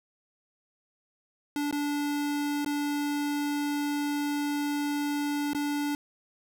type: tone with dropouts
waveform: square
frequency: 290.6 Hz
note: D4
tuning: 18 cents flat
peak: -28 dBFS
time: 1.56-5.95 s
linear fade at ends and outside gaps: 1 ms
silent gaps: 1.711-1.726 / 2.647-2.661 / 5.533-5.548 s
effects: none